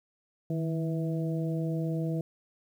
harmonic tone with a mistuned harmonic, 163.5 Hz, E3, 14 cents flat, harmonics 1 / 2 / 3 / 4, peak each -29 / -35 / -39 / -41 dBFS, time 0.5-2.21 s, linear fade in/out 2 ms, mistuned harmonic 1, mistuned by -48 cents, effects 10-bit

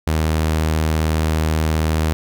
sawtooth tone, 78.7 Hz, D#2, 20 cents sharp, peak -12 dBFS, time 0.07-2.13 s, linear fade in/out 0 ms, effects none

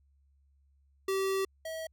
square tone pair in turn, 386 / 643.8 Hz, G4 / E5, -27 / -41 cents, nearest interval major sixth, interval 886 cents, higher second, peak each -29 / -37 dBFS, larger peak first, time 1.08-1.45 / 1.65-1.87 s, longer first, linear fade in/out 5 ms, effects added 69 Hz sine -64 dBFS peak until 1.92 s

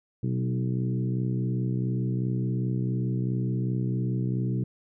harmonic tone with a mistuned harmonic, 62.8 Hz, B1, 30 cents sharp, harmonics 2 / 3 / 4 / 5 / 6 / 7, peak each -26 / -31 / -39 / -36 / -40 / -45 dBFS, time 0.23-4.64 s, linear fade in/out 5 ms, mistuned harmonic 3, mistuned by +18 cents, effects none

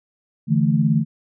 sine chord, D suspended second, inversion none, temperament equal, 146.83 / 164.81 / 220 Hz, D3 / E3 / A3, 0 / 0 / 0 cents, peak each -19 dBFS, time 0.47-1.05 s, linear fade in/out 50 ms, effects none

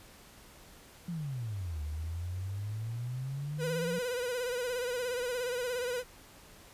sine exponential two-way sweep, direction down then up, 179 to 73.42 to 179 Hz, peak -34 dBFS, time 1.08-3.99 s, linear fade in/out 5 ms, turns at 1.82 s
45% pulse tone with vibrato, 493.9 Hz, B4, in tune, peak -32 dBFS, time 3.58-6.04 s, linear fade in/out 50 ms, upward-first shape sine, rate 17 Hz, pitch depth 61 cents each way
effects pink hiss -55 dBFS RMS until 6.73 s + resampled to 32000 Hz

